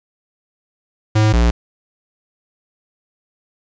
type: tone pair in turn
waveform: square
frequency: 108 / 58.55 Hz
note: A2 / A#1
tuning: -32 / +8 cents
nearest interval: major seventh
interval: 1060 cents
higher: first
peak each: -11 dBFS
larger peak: neither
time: 1.15-1.33 / 1.33-1.51 s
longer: neither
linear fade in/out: 10 ms
effects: resampled to 16000 Hz + 7-bit